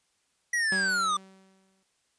square linear sweep, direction down, 1946 to 1174.7 Hz, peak -25 dBFS, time 0.53-1.17 s, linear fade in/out 5 ms
sawtooth tone with exponential decay, 191.1 Hz, G3, 44 cents flat, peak -27 dBFS, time 0.72-1.83 s, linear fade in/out 2 ms, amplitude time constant 240 ms
effects white hiss -72 dBFS RMS until 2.18 s + resampled to 22050 Hz

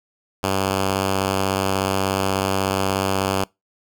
5% pulse tone, 96.5 Hz, G2, 27 cents flat, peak -8 dBFS, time 0.43-3.44 s, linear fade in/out 5 ms, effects noise-tail reverb RT60 0.2 s tail -24 dB re dry

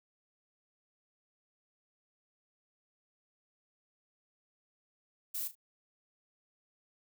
violet noise with echo, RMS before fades -37 dBFS, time 5.34-5.48 s, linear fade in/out 10 ms, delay 37 ms, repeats 2, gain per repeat -12 dB, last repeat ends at 5.554 s, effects none

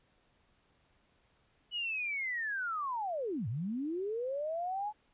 sine linear two-way sweep, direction down then up, 2960 to 100 to 860 Hz, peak -33 dBFS, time 1.71-4.93 s, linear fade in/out 50 ms, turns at 3.48 s, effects pink hiss -71 dBFS RMS until 5.13 s + resampled to 8000 Hz

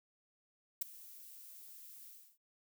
violet noise with ADSR envelope, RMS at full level -33 dBFS, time 0.81-2.38 s, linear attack 9 ms, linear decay 11 ms, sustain -21 dB, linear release 310 ms, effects none

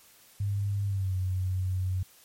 sine tone with pitch glide, 100.6 to 92.79 Hz, G2 to F#2, +45 to +5 cents, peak -26 dBFS, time 0.4-2.03 s, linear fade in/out 5 ms, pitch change -140 cents, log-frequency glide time 0.85-1.15 s, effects white hiss -57 dBFS RMS until 2.24 s + MP3 64 kbps

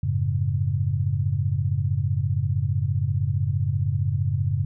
sine chord, F# minor, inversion none, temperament equal with one note detuned, 92.5 / 107.8 / 138.59 Hz, F#2 / A2 / C#3, 0 / -35 / 0 cents, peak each -25 dBFS, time 0.03-4.65 s, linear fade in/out 5 ms, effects none

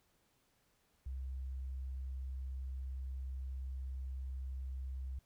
sine tone, 65.5 Hz, C2, 2 cents sharp, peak -39 dBFS, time 1.06-5.19 s, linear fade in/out 5 ms, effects pink hiss -75 dBFS RMS until 5.25 s

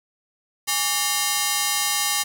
5% pulse ring-modulated tone, 987.8 Hz, B5, in tune, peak -5 dBFS, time 0.67-2.24 s, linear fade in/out 20 ms, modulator 162 Hz, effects 7-bit

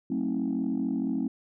sine chord, F# diminished seventh, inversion none, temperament just, 185 / 222 / 266.4 / 319.7 Hz, F#3 / A3 / C4 / Eb4, 0 / +16 / +31 / +47 cents, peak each -34 / -30 / -28 / -33 dBFS, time 0.1-1.28 s, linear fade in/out 5 ms, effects tanh soft clip ceiling -20 dBFS

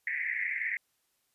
white band-pass noise, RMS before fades -33 dBFS, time 0.07-0.77 s, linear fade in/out 2 ms, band 1800 to 2200 Hz, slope 96 dB/octave, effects white hiss -75 dBFS RMS until 1.34 s + resampled to 32000 Hz

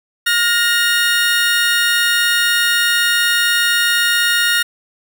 25% pulse tone pair together, 1424 / 1859.9 Hz, F6 / A#6, +33 / -4 cents, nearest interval perfect fourth, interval 463 cents, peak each -12 dBFS, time 0.26-4.63 s, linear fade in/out 10 ms, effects none

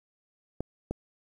clicks, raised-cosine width 2 ms, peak -18 dBFS, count 2, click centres 0.606 / 0.91 s, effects 9-bit

